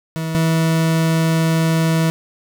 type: tone pair in turn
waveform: 40% pulse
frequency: 161.3 / 162.42 Hz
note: E3 / E3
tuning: -37 / -25 cents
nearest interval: unison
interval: 12 cents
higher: second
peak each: -20 / -13 dBFS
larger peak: second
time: 0.16-0.35 / 0.35-2.1 s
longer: second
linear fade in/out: 0 ms
effects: 9-bit